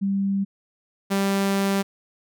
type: tone pair in turn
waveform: sine / sawtooth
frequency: 196.7 / 196.7 Hz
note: G3 / G3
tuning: +6 / +6 cents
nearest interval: unison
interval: 0 cents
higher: neither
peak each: -20 / -16 dBFS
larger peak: second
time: 0.01-0.45 / 1.1-1.83 s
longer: second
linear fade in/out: 20 ms
effects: none